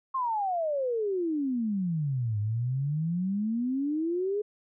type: exponential two-way sweep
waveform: sine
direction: down then up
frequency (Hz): 1083 to 102.2 to 424.5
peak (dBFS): -26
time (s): 0.14-4.42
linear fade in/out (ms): 10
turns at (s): 2.39
effects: none